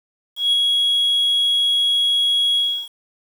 sine tone with ADSR envelope, 3322 Hz, G#7, in tune, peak -10 dBFS, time 0.36-2.89 s, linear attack 170 ms, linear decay 6 ms, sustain -3 dB, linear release 320 ms, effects tanh soft clip ceiling -12 dBFS + 7-bit

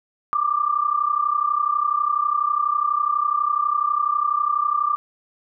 sine tone pair together, 1167.9 / 1200 Hz, D6 / D6, -10 / +37 cents, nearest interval unison, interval 47 cents, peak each -21 dBFS, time 0.33-4.96 s, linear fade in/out 0 ms, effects none

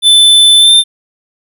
square tone with pitch glide, 3520 to 3582 Hz, A7 to A7, 0 to +30 cents, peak -3 dBFS, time 0.02-0.84 s, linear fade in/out 50 ms, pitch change +30 cents, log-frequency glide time 0.58-0.73 s, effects none

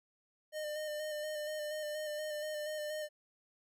square tone with vibrato, 607 Hz, D#5, 43 cents flat, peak -38 dBFS, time 0.52-3.09 s, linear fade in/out 50 ms, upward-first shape square, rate 4.2 Hz, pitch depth 21 cents each way, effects none

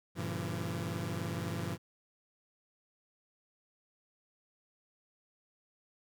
sawtooth chord, G diminished seventh, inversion none, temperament just, 98 / 117.6 / 141.12 / 169.34 Hz, G2 / Bb2 / Db3 / Fb3, 0 / +16 / +31 / +47 cents, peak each -36 / -37 / -39 / -35 dBFS, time 0.15-1.78 s, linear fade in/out 50 ms, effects none

